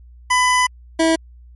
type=tone pair in turn; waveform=25% pulse; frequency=1000 / 325.1 Hz; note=B5 / E4; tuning=+21 / -24 cents; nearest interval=octave + perfect fifth; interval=1945 cents; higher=first; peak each=-9 dBFS; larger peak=neither; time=0.3-0.67 / 0.99-1.16 s; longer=first; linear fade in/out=10 ms; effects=added 60 Hz sine -40 dBFS peak until 1.55 s + MP3 48 kbps